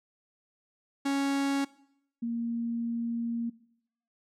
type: tone pair in turn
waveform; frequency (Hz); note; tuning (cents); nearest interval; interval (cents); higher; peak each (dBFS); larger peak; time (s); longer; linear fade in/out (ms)
45% pulse / sine; 277.2 / 233.3; C#4 / A#3; 0 / +2; minor third; 298; first; -26 / -29; first; 1.05-1.65 / 2.22-3.5; second; 10
effects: noise-tail reverb RT60 0.7 s tail -20 dB re dry + low-pass 9000 Hz 12 dB/octave